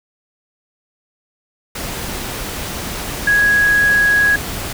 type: tone in noise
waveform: sine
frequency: 1661.2 Hz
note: G#6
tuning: in tune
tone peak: -10 dBFS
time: 3.27-4.36 s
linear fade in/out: 5 ms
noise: pink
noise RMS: -25 dBFS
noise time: 1.75-4.73 s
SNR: +12 dB
effects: none